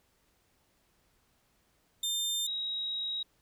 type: tone pair in turn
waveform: sawtooth / sine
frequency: 3600 / 3814 Hz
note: A7 / A#7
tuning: +39 / +39 cents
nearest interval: minor second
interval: 100 cents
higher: second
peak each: -27 / -32 dBFS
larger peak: first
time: 2.03-2.47 / 2.47-3.23 s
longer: second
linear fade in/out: 5 ms
effects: pink hiss -71 dBFS RMS until 3.41 s